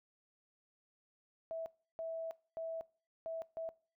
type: tone bursts at uneven times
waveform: sine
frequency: 654 Hz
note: E5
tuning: 14 cents flat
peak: -38 dBFS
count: 5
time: 1.51-1.66 / 1.99-2.31 / 2.57-2.81 / 3.26-3.42 / 3.57-3.69 s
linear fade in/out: 0 ms
effects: noise-tail reverb RT60 0.4 s tail -22 dB re dry